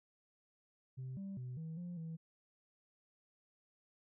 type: tone with pitch steps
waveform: sine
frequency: 129.8 / 195.5 / 125.9 / 161 / 175.7 / 162.8 Hz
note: C3 / G3 / B2 / E3 / F3 / E3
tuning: -13 / -4 / +34 / -41 / +11 / -21 cents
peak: -40 dBFS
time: 0.97-2.17 s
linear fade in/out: 20 ms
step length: 200 ms
effects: tanh soft clip ceiling -40 dBFS